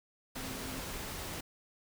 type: tone in noise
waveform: sine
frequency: 261.6 Hz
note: C4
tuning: in tune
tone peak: -46 dBFS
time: 0.36-0.8 s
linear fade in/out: 10 ms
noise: pink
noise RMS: -41 dBFS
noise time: 0.35-1.41 s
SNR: -8 dB
effects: none